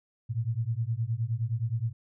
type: beating tone pair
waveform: sine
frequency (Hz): 110 / 119.6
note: A2 / A#2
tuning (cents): 0 / +45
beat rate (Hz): 9.6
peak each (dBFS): -30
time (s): 0.29-1.93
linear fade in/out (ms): 20
effects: none